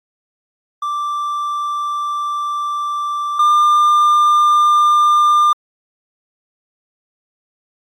triangle tone pair in turn, 1174.7 / 1198.7 Hz, D6 / D6, 0 / +35 cents, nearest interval unison, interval 35 cents, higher second, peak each -16 / -7 dBFS, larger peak second, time 0.82-3.39 / 3.39-5.53 s, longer first, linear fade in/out 5 ms, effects AAC 64 kbps

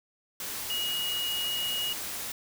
sine tone in noise, 2887 Hz, F#7, 43 cents flat, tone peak -29 dBFS, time 0.7-1.93 s, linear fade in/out 2 ms, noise white, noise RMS -36 dBFS, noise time 0.4-2.32 s, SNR +4 dB, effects none

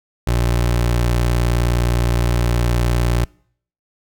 25% pulse tone, 59.4 Hz, A#1, 33 cents sharp, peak -11 dBFS, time 0.27-3.25 s, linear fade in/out 5 ms, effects noise-tail reverb RT60 0.6 s tail -26 dB re dry

